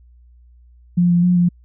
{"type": "tone with pitch steps", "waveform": "sine", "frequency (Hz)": [175.8, 173.8, 178.8, 175.1], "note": ["F3", "F3", "F3", "F3"], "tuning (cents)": [12, -8, 41, 5], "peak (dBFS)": -11, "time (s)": [0.97, 1.49], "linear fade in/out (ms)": 10, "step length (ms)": 130, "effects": ["added 60 Hz sine -45 dBFS peak until 1.64 s"]}